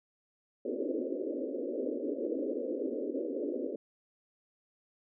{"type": "band-pass noise", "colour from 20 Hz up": "pink", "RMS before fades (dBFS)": -35, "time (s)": [0.65, 3.76], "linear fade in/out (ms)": 5, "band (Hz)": [250, 570], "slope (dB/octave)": 96, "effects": []}